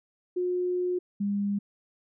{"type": "tone pair in turn", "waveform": "sine", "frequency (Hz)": [360, 202], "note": ["F#4", "G#3"], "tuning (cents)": [-47, -48], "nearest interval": "minor seventh", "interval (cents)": 1001, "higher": "first", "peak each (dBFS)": -25, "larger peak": "neither", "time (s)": [[0.36, 0.99], [1.2, 1.59]], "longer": "first", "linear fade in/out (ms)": 10, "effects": []}